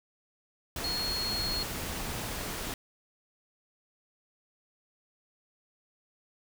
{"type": "tone in noise", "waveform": "sine", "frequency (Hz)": 4304, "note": "C8", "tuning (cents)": 48, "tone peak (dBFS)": -31, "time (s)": [0.84, 1.63], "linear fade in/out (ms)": 2, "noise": "pink", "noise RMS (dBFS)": -36, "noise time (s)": [0.76, 2.74], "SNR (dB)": 2, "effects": []}